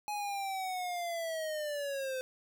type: linear sweep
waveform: square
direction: down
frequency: 840 to 512 Hz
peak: -35 dBFS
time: 0.08-2.21 s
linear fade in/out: 0 ms
effects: none